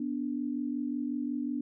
sine tone pair together, 245.9 / 291.4 Hz, B3 / D4, -7 / -13 cents, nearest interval minor third, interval 294 cents, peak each -33 / -33 dBFS, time 0-1.61 s, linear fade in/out 5 ms, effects none

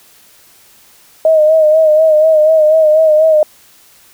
sine tone with vibrato, 625 Hz, D#5, 8 cents sharp, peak -5 dBFS, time 1.25-3.43 s, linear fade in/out 2 ms, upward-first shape sine, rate 4.1 Hz, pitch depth 49 cents each way, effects white hiss -45 dBFS RMS until 4.13 s

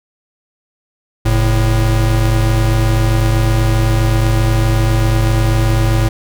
square tone pair together, 46.25 / 110.9 Hz, F#1 / A2, 0 / +14 cents, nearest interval octave + minor third, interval 1514 cents, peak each -15 / -13 dBFS, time 1.25-6.09 s, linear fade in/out 10 ms, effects none

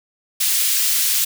white high-pass noise, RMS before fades -18 dBFS, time 0.4-1.25 s, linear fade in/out 10 ms, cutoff 2600 Hz, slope 12 dB/octave, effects none

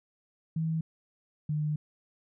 sine tone pair in turn, 161 / 151.18 Hz, E3 / D#3, -41 / -49 cents, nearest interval minor second, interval 108 cents, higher first, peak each -27 / -27 dBFS, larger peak neither, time 0.56-0.81 / 1.49-1.76 s, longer second, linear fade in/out 5 ms, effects none

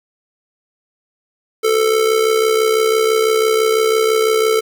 square tone with amplitude modulation, 441.9 Hz, A4, 7 cents sharp, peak -10 dBFS, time 1.63-4.61 s, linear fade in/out 20 ms, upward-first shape sine, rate 66 Hz, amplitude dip 60%, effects 8-bit

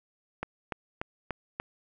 click train, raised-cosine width 0.5 ms, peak -17 dBFS, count 5, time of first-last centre 0.43-1.6 s, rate 3.42 Hz, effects none

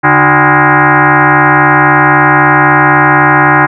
sine tone with frequency modulation, 304.1 Hz, D#4, 40 cents flat, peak -3 dBFS, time 0.03-3.67 s, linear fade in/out 20 ms, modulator 224 Hz, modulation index 7.1, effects none

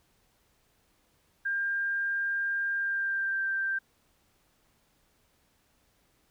sine tone with pitch glide, 1600 to 1572.5 Hz, G6 to G6, +35 to +5 cents, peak -27 dBFS, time 1.45-3.79 s, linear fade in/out 10 ms, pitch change -30 cents, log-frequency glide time 2.75-3.45 s, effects pink hiss -69 dBFS RMS until 6.3 s

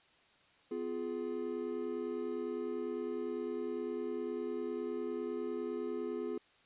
triangle chord, F diminished, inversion second, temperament just, 251.4 / 349.2 / 419.1 Hz, Cb4 / F4 / Ab4, +31 / 0 / +16 cents, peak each -40 / -38 / -37 dBFS, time 0.71-6.38 s, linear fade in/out 5 ms, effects white hiss -66 dBFS RMS until 6.65 s + resampled to 8000 Hz

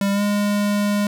square tone with pitch glide, 199 to 205.2 Hz, G3 to G#3, +26 to -21 cents, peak -18 dBFS, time 0.01-1.07 s, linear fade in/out 2 ms, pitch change +53 cents, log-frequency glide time 0.12-0.22 s, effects none

